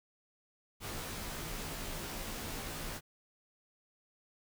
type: noise with comb filter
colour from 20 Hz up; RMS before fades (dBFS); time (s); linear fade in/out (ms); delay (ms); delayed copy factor
pink; -41; 0.8-3.01; 50; 16; -0.85
effects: none